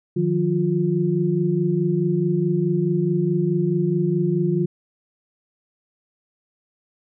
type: tone cluster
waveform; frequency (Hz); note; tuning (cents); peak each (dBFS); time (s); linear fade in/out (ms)
sine; 153.8 / 178.5 / 352.8; D#3 / F3 / F4; -20 / +38 / +18; -22; 0.16-4.66; 10
effects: none